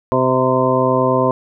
harmonic tone with a mistuned harmonic, 129 Hz, C3, 24 cents flat, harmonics 1 / 2 / 3 / 4 / 5 / 7 / 8, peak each -22 / -20 / -20 / -18 / -20 / -23 / -19 dBFS, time 0.12-1.31 s, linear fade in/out 0 ms, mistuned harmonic 7, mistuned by +34 cents, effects none

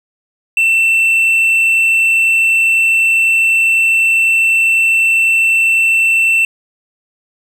triangle tone, 2682 Hz, E7, 29 cents sharp, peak -7 dBFS, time 0.57-6.45 s, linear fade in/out 2 ms, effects none

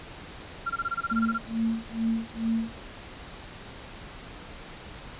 sine tone bursts, 1377 Hz, F6, 25 cents flat, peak -25 dBFS, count 12, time 0.66-1.382 s, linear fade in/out 10 ms, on 40 ms, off 22 ms
sine tone with tremolo, 226.2 Hz, A3, 48 cents sharp, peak -22 dBFS, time 1.11-2.79 s, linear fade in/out 10 ms, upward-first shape sine, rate 2.3 Hz, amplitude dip 100%
effects pink hiss -43 dBFS RMS until 5.19 s + resampled to 8000 Hz

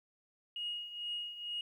sine tone with tremolo, 2876 Hz, F#7, 50 cents flat, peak -34 dBFS, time 0.56-1.61 s, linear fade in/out 2 ms, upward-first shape triangle, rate 2.2 Hz, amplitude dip 75%, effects tanh soft clip ceiling -30 dBFS + 12-bit

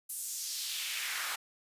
pink noise with high-pass filter sweep, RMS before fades -37 dBFS, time 0.09-1.36 s, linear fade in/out 10 ms, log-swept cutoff 10000 to 1200 Hz, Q 1.7, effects resampled to 32000 Hz

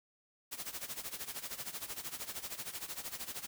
white noise with tremolo, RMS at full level -40 dBFS, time 0.51-3.47 s, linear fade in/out 20 ms, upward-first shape sine, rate 13 Hz, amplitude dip 80%, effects none

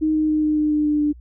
sine tone with pitch steps, 311.1 / 309 / 306.8 / 304.7 / 302.6 / 300.5 / 298.4 / 296.4 Hz, D#4 / D#4 / D#4 / D#4 / D#4 / D4 / D4 / D4, 0 / -12 / -24 / -36 / -48 / +40 / +28 / +16 cents, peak -16 dBFS, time 0.01-1.13 s, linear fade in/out 20 ms, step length 140 ms, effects added 60 Hz sine -40 dBFS peak until 1.2 s

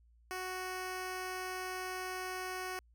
10% pulse tone, 370 Hz, F#4, in tune, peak -30 dBFS, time 0.31-2.79 s, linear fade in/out 0 ms, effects added 58 Hz sine -62 dBFS peak until 2.94 s

